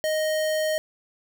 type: tone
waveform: square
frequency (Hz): 622.3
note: D#5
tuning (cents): 0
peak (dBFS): -23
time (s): 0.04-0.78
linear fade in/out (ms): 0
effects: none